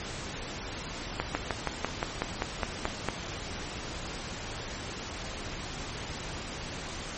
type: slowing click train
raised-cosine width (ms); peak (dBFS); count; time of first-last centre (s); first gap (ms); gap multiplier
0.5; -12; 11; 1.2-3.087; 150; 1.05
effects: pink hiss -38 dBFS RMS until 7.17 s + MP3 32 kbps

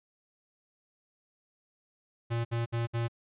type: tone bursts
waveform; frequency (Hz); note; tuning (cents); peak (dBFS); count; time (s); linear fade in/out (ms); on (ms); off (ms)
square; 116.9; A#2; +5; -29; 4; 2.3-3.083; 20; 150; 61
effects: resampled to 8000 Hz

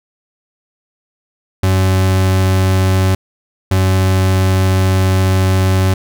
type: tone pair in turn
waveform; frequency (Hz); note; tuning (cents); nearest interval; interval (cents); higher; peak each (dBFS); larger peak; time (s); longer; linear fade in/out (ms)
40% pulse; 94.4 / 94.4; F#2 / F#2; +35 / +35; unison; 0; neither; -9; neither; 1.63-3.15 / 3.71-5.94; second; 5
effects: none

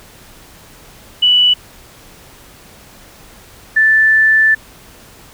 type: tone pair in turn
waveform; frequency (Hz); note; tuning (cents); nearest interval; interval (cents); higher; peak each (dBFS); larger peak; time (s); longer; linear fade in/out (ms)
sine; 2960 / 1760; F#7 / A6; 0 / 0; major sixth; 900; first; -7; neither; 1.22-1.54 / 3.76-4.55; second; 10
effects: pink hiss -41 dBFS RMS until 5.33 s

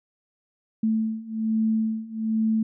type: beating tone pair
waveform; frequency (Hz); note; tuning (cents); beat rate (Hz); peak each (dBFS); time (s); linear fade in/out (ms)
sine; 220 / 221.2; A3 / A3; 0 / +9; 1.2; -26 / -24; 0.83-2.63; 5
effects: none

